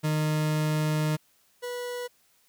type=tone pair in turn; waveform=40% pulse; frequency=153.7 / 489.4 Hz; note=D#3 / B4; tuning=-21 / -16 cents; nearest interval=octave + minor sixth; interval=2005 cents; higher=second; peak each=-23 / -31 dBFS; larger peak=first; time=0.03-1.17 / 1.62-2.08 s; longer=first; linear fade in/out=20 ms; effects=white hiss -65 dBFS RMS until 2.48 s